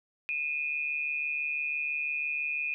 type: tone pair together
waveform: sine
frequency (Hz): 2454 / 2600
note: D#7 / E7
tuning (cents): -25 / -24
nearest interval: minor second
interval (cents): 101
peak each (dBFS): -30 / -36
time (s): 0.29-2.74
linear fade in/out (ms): 0
effects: none